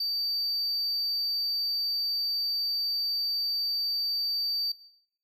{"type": "tone", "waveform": "triangle", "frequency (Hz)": 4624, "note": "D8", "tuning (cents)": -28, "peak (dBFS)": -26, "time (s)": [0, 4.72], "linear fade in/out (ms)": 5, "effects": ["noise-tail reverb RT60 0.7 s tail -18 dB re dry"]}